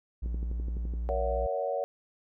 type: tone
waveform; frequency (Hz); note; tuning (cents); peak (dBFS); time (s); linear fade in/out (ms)
triangle; 58.27; A#1; 0; -28; 0.22-1.47; 10
type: click train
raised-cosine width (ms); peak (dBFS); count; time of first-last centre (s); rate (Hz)
3; -29; 9; 0.26-0.938; 11.8
type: chord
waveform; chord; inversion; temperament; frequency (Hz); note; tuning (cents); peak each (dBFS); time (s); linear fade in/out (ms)
sine; F# dominant seventh; first; equal with one note detuned; 466.2 / 562.4 / 659.3 / 740; A#4 / C#5 / E5 / F#5; 0 / +25 / 0 / 0; -35 / -31 / -36 / -35; 1.09-1.84; 0
effects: none